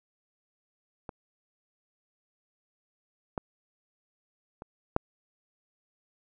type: clicks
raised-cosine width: 1 ms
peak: -24 / -17 / -27 / -9 dBFS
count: 4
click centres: 1.092 / 3.378 / 4.621 / 4.964 s
effects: none